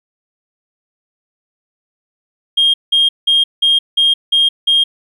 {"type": "tone bursts", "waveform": "sine", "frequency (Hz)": 3229, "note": "G#7", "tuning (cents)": -49, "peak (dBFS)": -7, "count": 7, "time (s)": [2.57, 4.84], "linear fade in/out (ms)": 10, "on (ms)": 170, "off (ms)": 180, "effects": ["tanh soft clip ceiling -5 dBFS", "8-bit"]}